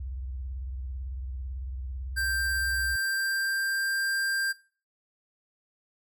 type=tone with vibrato; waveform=sine; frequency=64.4 Hz; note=C2; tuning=27 cents flat; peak=-33 dBFS; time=0-2.96 s; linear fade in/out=5 ms; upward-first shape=sine; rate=18 Hz; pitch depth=190 cents each way
type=tone with pitch glide; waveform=square; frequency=1576 to 1587 Hz; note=G6 to G6; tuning=+9 to +21 cents; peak=-27 dBFS; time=2.16-4.53 s; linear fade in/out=20 ms; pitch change=+12 cents; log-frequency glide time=2.86-4.11 s
effects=noise-tail reverb RT60 0.4 s tail -21 dB re dry